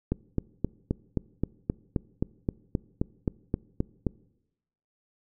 click train, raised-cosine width 3 ms, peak -12 dBFS, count 16, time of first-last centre 0.12-4.067 s, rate 3.8 Hz, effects noise-tail reverb RT60 0.9 s tail -23 dB re dry

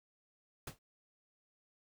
pink noise with exponential decay, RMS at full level -39 dBFS, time 0.67-0.79 s, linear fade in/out 5 ms, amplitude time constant 24 ms, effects none

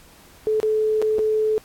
sine tone with dropouts, 432.8 Hz, A4, 29 cents flat, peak -17 dBFS, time 0.47-1.58 s, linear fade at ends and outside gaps 0 ms, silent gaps 0.601-0.63 / 1.017-1.024 / 1.184-1.191 s, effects pink hiss -50 dBFS RMS until 1.64 s + AAC 64 kbps

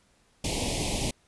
pink band-stop noise, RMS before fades -29 dBFS, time 0.44-1.11 s, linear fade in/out 5 ms, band 900 to 2200 Hz, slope 48 dB/octave, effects pink hiss -65 dBFS RMS until 1.27 s + resampled to 24000 Hz

